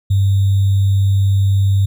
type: tone with sample-and-hold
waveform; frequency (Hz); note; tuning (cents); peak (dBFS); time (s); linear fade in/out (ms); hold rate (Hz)
sine; 98; G2; 0; -10; 0.1-1.86; 10; 3675
effects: none